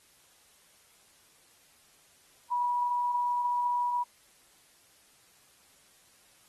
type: tone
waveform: sine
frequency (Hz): 972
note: B5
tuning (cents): -28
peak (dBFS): -26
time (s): 2.5-4.04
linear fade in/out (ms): 20
effects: white hiss -62 dBFS RMS until 6.48 s + AAC 32 kbps